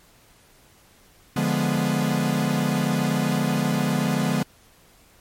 45% pulse chord, D diminished seventh, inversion none, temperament equal, 146.83 / 174.61 / 207.7 / 246.9 Hz, D3 / F3 / Ab3 / Cb4, 0 / 0 / 0 / 0 cents, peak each -26 dBFS, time 1.36-4.43 s, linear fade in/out 5 ms, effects pink hiss -55 dBFS RMS until 5.2 s + MP3 64 kbps

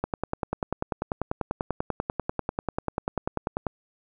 click train, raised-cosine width 1 ms, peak -12 dBFS, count 38, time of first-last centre 0.04-3.667 s, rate 10.2 Hz, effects none

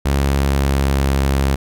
sawtooth tone with pitch glide, 69.3 to 68.23 Hz, C#2 to C#2, 0 to -27 cents, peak -10 dBFS, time 0.05-1.56 s, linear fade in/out 10 ms, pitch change -27 cents, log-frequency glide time 0.24-1.13 s, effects none

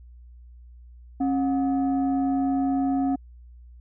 sine tone pair together, 271.5 / 724.8 Hz, C#4 / F#5, -36 / -36 cents, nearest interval octave + perfect fourth, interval 1700 cents, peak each -20 / -27 dBFS, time 1.2-3.16 s, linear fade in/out 10 ms, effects tanh soft clip ceiling -17 dBFS + added 60 Hz sine -44 dBFS peak until 3.8 s

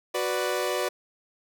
sawtooth chord, B minor, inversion second, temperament equal, 370 / 493.9 / 587.3 Hz, F#4 / B4 / D5, 0 / 0 / 0 cents, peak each -26 dBFS, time 0.14-0.89 s, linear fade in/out 10 ms, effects none

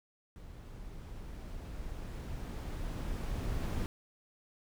brown noise with level ramp, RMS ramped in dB -49 to -33 dBFS, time 0.36-3.86 s, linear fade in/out 0 ms, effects none

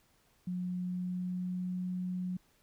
sine tone with pitch glide, 180.3 to 181.87 Hz, F#3 to F#3, -45 to -30 cents, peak -33 dBFS, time 0.47-2.37 s, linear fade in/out 5 ms, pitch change +15 cents, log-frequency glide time 0.78-1.8 s, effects pink hiss -69 dBFS RMS until 2.62 s

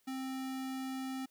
square tone, 263.2 Hz, C4, 10 cents sharp, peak -38 dBFS, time 0.07-1.26 s, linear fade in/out 10 ms, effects white hiss -73 dBFS RMS until 1.3 s

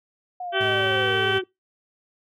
sine linear sweep, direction down, 734 to 361 Hz, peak -29 dBFS, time 0.4-1.44 s, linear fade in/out 5 ms
harmonic tone, 383.8 Hz, G4, 37 cents flat, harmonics 1 / 2 / 3 / 4 / 5 / 6 / 7 / 8 / 9, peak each -25 / -30 / -32 / -24 / -36 / -35 / -36 / -27 / -38 dBFS, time 0.52-1.42 s, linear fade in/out 50 ms
35% pulse tone with vibrato, 107.5 Hz, A2, 40 cents flat, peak -30 dBFS, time 0.6-1.39 s, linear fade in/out 10 ms, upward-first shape sine, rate 18 Hz, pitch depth 91 cents each way
effects noise-tail reverb RT60 0.2 s tail -24 dB re dry

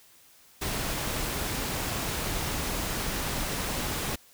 pink noise, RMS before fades -31 dBFS, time 0.61-4.16 s, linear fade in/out 10 ms, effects white hiss -57 dBFS RMS until 4.33 s

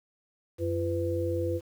sine tone cluster, 92.7 / 340.8 / 501 Hz, F#2 / F4 / B4, +4 / -42 / +25 cents, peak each -31 / -31 / -31 dBFS, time 0.58-1.61 s, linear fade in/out 50 ms, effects 9-bit

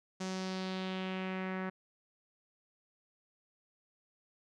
sawtooth tone with low-pass filter sweep, 187.5 Hz, F#3, 23 cents sharp, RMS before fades -38 dBFS, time 0.2-1.7 s, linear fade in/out 10 ms, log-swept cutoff 6500 to 1700 Hz, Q 2.3, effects none

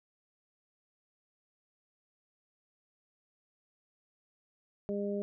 harmonic tone, 202.5 Hz, G#3, 43 cents flat, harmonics 1 / 2 / 3, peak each -35 / -35 / -39 dBFS, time 4.89-5.22 s, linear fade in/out 0 ms, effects none

